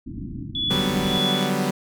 white low-pass noise, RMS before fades -33 dBFS, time 0.06-1.19 s, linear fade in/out 10 ms, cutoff 320 Hz, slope 96 dB/octave
sine tone with tremolo, 3419 Hz, G#7, 50 cents sharp, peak -21 dBFS, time 0.55-1.5 s, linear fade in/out 2 ms, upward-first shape sine, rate 1.8 Hz, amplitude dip 80%
sawtooth chord, G major seventh, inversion second, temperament equal, 146.83 / 185 / 196 / 246.9 Hz, D3 / F#3 / G3 / B3, 0 / 0 / 0 / 0 cents, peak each -25 / -22 / -22 / -23 dBFS, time 0.7-1.71 s, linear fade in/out 10 ms
effects none

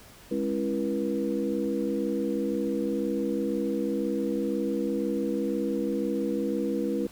sine tone cluster, 206.7 / 272.7 / 334.7 / 481.4 Hz, G#3 / C#4 / E4 / B4, -8 / -28 / +26 / -44 cents, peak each -31 dBFS, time 0.31-7.07 s, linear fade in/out 5 ms, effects pink hiss -51 dBFS RMS until 7.11 s

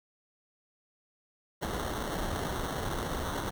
pink noise with sample-and-hold, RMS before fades -34 dBFS, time 1.61-3.51 s, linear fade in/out 20 ms, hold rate 2450 Hz, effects none

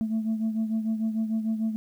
sine beating tone pair, 220 / 226.7 Hz, A3 / A#3, 0 / -48 cents, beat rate 6.7 Hz, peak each -24 / -30 dBFS, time 0.01-1.76 s, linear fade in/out 0 ms, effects tanh soft clip ceiling -21 dBFS + 10-bit

